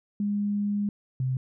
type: tone pair in turn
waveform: sine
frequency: 204.7 / 129.55 Hz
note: G#3 / C3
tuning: -25 / -17 cents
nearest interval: minor sixth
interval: 792 cents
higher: first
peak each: -24 dBFS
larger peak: neither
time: 0.2-0.89 / 1.2-1.37 s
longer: first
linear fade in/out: 2 ms
effects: none